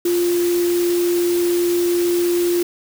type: tone in noise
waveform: sine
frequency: 349.2 Hz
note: F4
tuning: in tune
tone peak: -15 dBFS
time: 0.05-2.63 s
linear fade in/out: 5 ms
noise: white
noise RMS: -29 dBFS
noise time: 0.05-2.63 s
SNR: +11 dB
effects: none